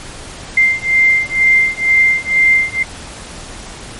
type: beating tone pair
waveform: sine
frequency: 2093 / 2095.1 Hz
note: C7 / C7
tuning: 0 / +2 cents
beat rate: 2.1 Hz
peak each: -12 dBFS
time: 0.57-2.83 s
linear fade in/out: 5 ms
effects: pink hiss -31 dBFS RMS until 3.99 s + MP3 48 kbps